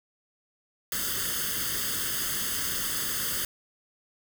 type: noise with comb filter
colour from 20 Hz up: white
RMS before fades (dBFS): -30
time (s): 0.92-3.45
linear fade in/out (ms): 2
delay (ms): 0.62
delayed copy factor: +0.85
effects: none